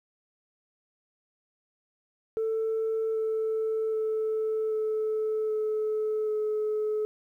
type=tone with pitch steps; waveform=sine; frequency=444 / 440.7 / 437.4 / 434.1 / 430.9 / 427.6 Hz; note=A4 / A4 / A4 / A4 / A4 / A4; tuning=+16 / +3 / -10 / -23 / -36 / -49 cents; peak=-24 dBFS; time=2.37-7.05 s; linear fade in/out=0 ms; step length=780 ms; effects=tanh soft clip ceiling -23 dBFS + 11-bit